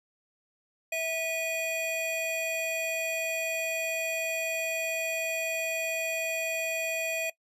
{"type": "tone pair together", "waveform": "square", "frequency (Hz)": [652, 2469], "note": ["E5", "D#7"], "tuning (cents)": [-19, -14], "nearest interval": "octave + major seventh", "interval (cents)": 2305, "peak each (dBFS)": [-33, -31], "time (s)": [0.92, 7.3], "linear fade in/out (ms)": 5, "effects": ["noise-tail reverb RT60 0.1 s tail -21 dB re dry", "resampled to 32000 Hz"]}